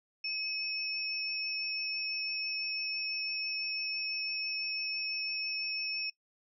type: tone pair together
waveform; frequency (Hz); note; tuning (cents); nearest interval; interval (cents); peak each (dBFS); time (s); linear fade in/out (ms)
sine; 2547 / 5397; D#7 / E8; +40 / +40; octave + minor second; 1300; -36 / -36; 0.24-6.1; 5
effects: noise-tail reverb RT60 0.1 s tail -22 dB re dry